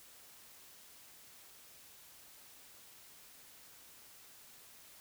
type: silence
effects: white hiss -58 dBFS RMS until 5 s